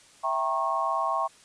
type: chord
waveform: sine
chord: E diminished seventh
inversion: none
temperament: equal with one note detuned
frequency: 659.3 / 784 / 932.3 / 1089.1 Hz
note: E5 / G5 / Bb5 / Db6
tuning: 0 / 0 / 0 / -31 cents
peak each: -31 / -31 / -32 / -27 dBFS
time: 0.23-1.28 s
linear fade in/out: 20 ms
effects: white hiss -55 dBFS RMS until 1.44 s + resampled to 22050 Hz